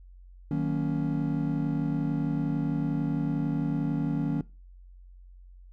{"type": "chord", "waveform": "triangle", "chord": "D# minor seventh", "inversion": "none", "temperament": "just", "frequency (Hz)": [155.56, 186.68, 233.3, 280], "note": ["D#3", "F#3", "A#3", "C#4"], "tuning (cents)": [0, 16, 2, 18], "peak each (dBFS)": [-27, -32, -31, -28], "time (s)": [0.51, 4.41], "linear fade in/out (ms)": 2, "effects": ["noise-tail reverb RT60 0.3 s tail -21 dB re dry", "added 45 Hz sine -47 dBFS peak until 5.72 s"]}